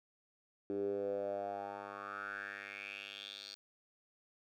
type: tone with band-pass filter sweep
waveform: 10% pulse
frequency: 100 Hz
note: G2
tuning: 35 cents sharp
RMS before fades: -42 dBFS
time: 0.7-3.55 s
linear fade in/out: 0 ms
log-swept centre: 350 to 4500 Hz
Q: 5.8
effects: none